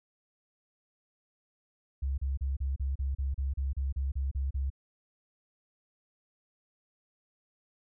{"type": "tone bursts", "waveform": "sine", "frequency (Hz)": 67.8, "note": "C#2", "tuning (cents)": -38, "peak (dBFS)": -28, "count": 14, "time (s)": [2.02, 4.702], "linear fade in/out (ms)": 10, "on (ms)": 160, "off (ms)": 34, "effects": []}